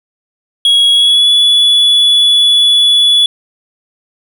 triangle tone with pitch glide, 3322 to 3419 Hz, G#7 to G#7, 0 to +50 cents, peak -4 dBFS, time 0.65-3.26 s, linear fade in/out 2 ms, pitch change +50 cents, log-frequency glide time 0.92-1.29 s, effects none

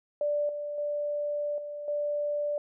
sine tone with level steps, 587 Hz, D5, 1 cent flat, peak -25 / -32 / -28 / -35 / -27 dBFS, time 0.21-2.58 s, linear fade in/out 2 ms, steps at 0.49 / 0.78 / 1.58 / 1.88 s, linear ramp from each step 2 ms, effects none

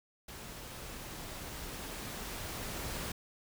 pink noise with level ramp, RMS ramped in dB -47 to -39 dBFS, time 0.28-3.12 s, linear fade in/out 5 ms, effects none

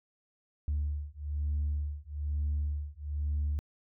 sine beating tone pair, 73.1 / 74.2 Hz, D2 / D2, -7 / +18 cents, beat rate 1.1 Hz, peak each -32 / -32 dBFS, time 0.68-3.59 s, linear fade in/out 0 ms, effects tanh soft clip ceiling -25 dBFS

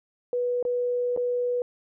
sine tone with dropouts, 490 Hz, B4, 14 cents flat, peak -23 dBFS, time 0.33-1.62 s, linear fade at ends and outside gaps 1 ms, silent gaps 0.627-0.651 / 1.164-1.174 s, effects none

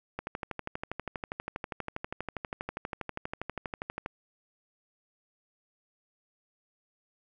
click train, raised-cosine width 0.5 ms, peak -19 dBFS, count 49, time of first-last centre 0.19-4.061 s, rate 12.4 Hz, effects none

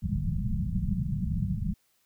white low-pass noise, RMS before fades -29 dBFS, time 0.02-1.74 s, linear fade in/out 20 ms, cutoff 210 Hz, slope 96 dB/octave, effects white hiss -70 dBFS RMS until 2.05 s

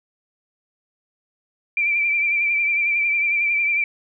sine tone with vibrato, 2349 Hz, D7, in tune, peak -17 dBFS, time 1.77-3.84 s, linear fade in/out 2 ms, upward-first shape triangle, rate 11 Hz, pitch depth 49 cents each way, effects none

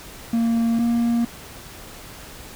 triangle tone pair in turn, 230.6 / 234.8 Hz, A#3 / A#3, -19 / +13 cents, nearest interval unison, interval 32 cents, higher second, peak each -15 dBFS, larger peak neither, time 0.33-0.79 / 0.79-1.25 s, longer neither, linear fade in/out 5 ms, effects pink hiss -40 dBFS RMS until 2.55 s

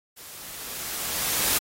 white noise with level ramp, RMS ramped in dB -44 to -22 dBFS, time 0.16-1.59 s, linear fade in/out 20 ms, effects AAC 48 kbps

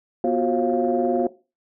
sine tone cluster, 243.7 / 353.8 / 373.5 / 538 / 696 Hz, B3 / F4 / F#4 / C5 / F5, -23 / +23 / +16 / +48 / -6 cents, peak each -24 dBFS, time 0.24-1.27 s, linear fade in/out 2 ms, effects noise-tail reverb RT60 0.3 s tail -18 dB re dry + tanh soft clip ceiling -9 dBFS

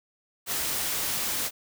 white noise, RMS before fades -29 dBFS, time 0.46-1.51 s, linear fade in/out 50 ms, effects none

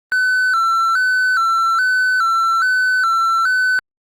triangle tone with vibrato, 1424 Hz, F6, 33 cents sharp, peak -11 dBFS, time 0.12-3.79 s, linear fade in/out 0 ms, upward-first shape square, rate 1.2 Hz, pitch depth 100 cents each way, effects Opus 24 kbps

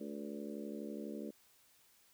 harmonic tone with a mistuned harmonic, 72.1 Hz, D2, 31 cents flat, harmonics 3 / 4 / 5 / 6 / 7 / 8, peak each -45 / -47 / -49 / -51 / -52 / -53 dBFS, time 0-1.31 s, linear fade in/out 10 ms, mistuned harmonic 7, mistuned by -43 cents, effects white hiss -68 dBFS RMS until 2.13 s

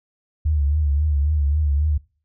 sine tone with vibrato, 73.7 Hz, D2, 7 cents sharp, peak -16 dBFS, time 0.45-1.98 s, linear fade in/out 10 ms, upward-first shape triangle, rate 3.7 Hz, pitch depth 100 cents each way, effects noise-tail reverb RT60 0.4 s tail -23 dB re dry

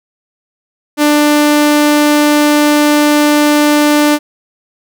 sawtooth tone, 296.2 Hz, D4, 15 cents sharp, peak -3 dBFS, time 0.97-4.19 s, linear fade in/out 50 ms, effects none

